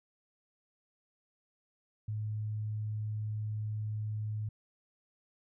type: tone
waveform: sine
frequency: 107.1 Hz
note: A2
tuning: 46 cents flat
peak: -33 dBFS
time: 2.08-4.49 s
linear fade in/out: 5 ms
effects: none